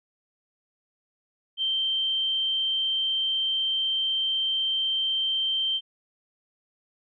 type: tone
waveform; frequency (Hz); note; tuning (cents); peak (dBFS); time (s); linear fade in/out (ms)
sine; 3132; G7; -2; -23; 1.57-5.81; 50
effects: none